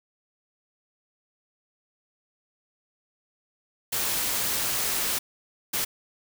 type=noise bursts at uneven times; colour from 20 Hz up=white; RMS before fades=-27 dBFS; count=2; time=3.92-5.19 / 5.73-5.85 s; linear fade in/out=10 ms; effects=none